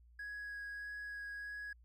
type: tone with vibrato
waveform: triangle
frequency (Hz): 1661.2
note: G#6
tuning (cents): 0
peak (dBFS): -40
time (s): 0.19-1.73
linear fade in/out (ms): 5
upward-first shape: sine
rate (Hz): 1.6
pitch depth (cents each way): 9
effects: tanh soft clip ceiling -37 dBFS + added 59 Hz sine -60 dBFS peak until 1.84 s